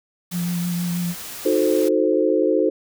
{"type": "noise", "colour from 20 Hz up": "white", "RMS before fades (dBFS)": -34, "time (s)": [0.31, 1.89], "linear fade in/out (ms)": 10}
{"type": "tone with vibrato", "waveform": "sine", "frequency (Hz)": 174.61, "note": "F3", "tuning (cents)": 0, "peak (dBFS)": -21, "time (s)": [0.31, 1.15], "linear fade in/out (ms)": 50, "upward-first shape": "triangle", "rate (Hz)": 6.2, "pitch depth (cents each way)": 25}
{"type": "chord", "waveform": "sine", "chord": "D# diminished seventh", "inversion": "none", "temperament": "equal with one note detuned", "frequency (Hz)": [311.1, 363.8, 440, 523.3], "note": ["D#4", "F#4", "A4", "C5"], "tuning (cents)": [0, -29, 0, 0], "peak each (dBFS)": -21, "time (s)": [1.45, 2.7], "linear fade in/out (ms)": 10}
{"effects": []}